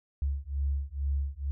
sine beating tone pair, 68.7 / 70.9 Hz, C#2 / C#2, -15 / +40 cents, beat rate 2.2 Hz, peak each -31 dBFS, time 0.22-1.51 s, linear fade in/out 0 ms, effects none

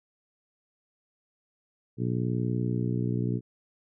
harmonic tone, 60.6 Hz, B1, 32 cents flat, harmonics 2 / 3 / 4 / 5 / 6 / 7, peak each -28 / -32 / -34 / -36 / -38 / -39 dBFS, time 1.97-3.41 s, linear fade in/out 50 ms, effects none

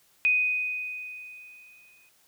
sine tone with exponential decay, 2495 Hz, D#7, 4 cents sharp, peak -18 dBFS, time 0.25-2.09 s, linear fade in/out 0 ms, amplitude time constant 400 ms, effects white hiss -63 dBFS RMS until 2.27 s

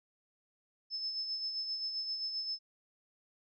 sine tone with tremolo, 5240 Hz, E8, 11 cents flat, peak -33 dBFS, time 0.9-2.59 s, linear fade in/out 50 ms, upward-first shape sine, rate 7.6 Hz, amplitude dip 45%, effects none

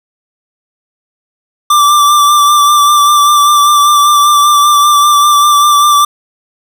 square tone with vibrato, 1174.7 Hz, D6, in tune, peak -5 dBFS, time 1.7-6.05 s, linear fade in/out 5 ms, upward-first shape sine, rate 5.1 Hz, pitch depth 25 cents each way, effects none

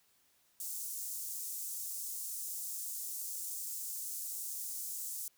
pink high-pass noise, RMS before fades -41 dBFS, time 0.6-5.28 s, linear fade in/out 2 ms, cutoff 7000 Hz, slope 24 dB/octave, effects white hiss -71 dBFS RMS until 5.37 s

